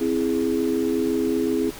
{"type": "chord", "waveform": "sine", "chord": "C augmented", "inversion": "none", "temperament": "equal", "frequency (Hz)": [261.6, 329.6, 415.3], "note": ["C4", "E4", "G#4"], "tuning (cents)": [0, 0, 0], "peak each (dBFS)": -24, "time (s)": [0, 1.71], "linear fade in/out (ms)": 20, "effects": ["pink hiss -39 dBFS RMS until 1.79 s"]}